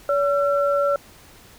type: tone pair together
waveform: sine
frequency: 568.9 / 1353 Hz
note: C#5 / E6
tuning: +45 / +45 cents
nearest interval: octave + minor third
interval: 1500 cents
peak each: -18 / -23 dBFS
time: 0.09-0.96 s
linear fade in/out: 2 ms
effects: pink hiss -48 dBFS RMS until 1.58 s